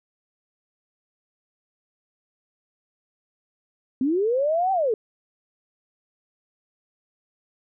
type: linear two-way sweep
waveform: sine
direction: up then down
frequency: 246.9 to 784 to 408.8 Hz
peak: -19 dBFS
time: 4.01-4.94 s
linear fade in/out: 2 ms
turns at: 4.72 s
effects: none